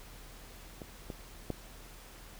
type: clicks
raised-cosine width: 2 ms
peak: -29 / -26 / -20 dBFS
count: 3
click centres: 0.818 / 1.102 / 1.503 s
effects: added 40 Hz sine -52 dBFS peak until 2.39 s + pink hiss -53 dBFS RMS until 2.39 s